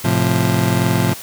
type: chord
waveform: 30% pulse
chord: F major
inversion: first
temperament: just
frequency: 109.13 / 130.96 / 174.61 Hz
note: A2 / C3 / F3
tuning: -14 / +2 / 0 cents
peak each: -16 dBFS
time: 0.04-1.14 s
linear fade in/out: 10 ms
effects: white hiss -33 dBFS RMS until 1.22 s